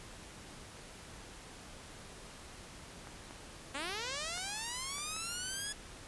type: clicks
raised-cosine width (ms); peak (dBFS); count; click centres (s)
0.5; -33; 5; 3.072 / 3.309 / 4.377 / 4.983 / 5.165
type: linear sweep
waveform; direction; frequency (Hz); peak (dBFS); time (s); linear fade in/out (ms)
5% pulse; up; 261.6 to 1703; -26; 3.74-5.73; 10
effects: pink hiss -51 dBFS RMS until 6.07 s + resampled to 24000 Hz